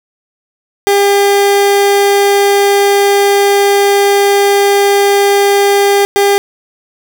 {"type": "tone bursts at uneven times", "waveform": "30% pulse", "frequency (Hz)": 401.6, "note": "G4", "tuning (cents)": 42, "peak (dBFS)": -4, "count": 2, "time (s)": [[0.87, 6.05], [6.16, 6.38]], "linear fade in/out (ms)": 0, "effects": []}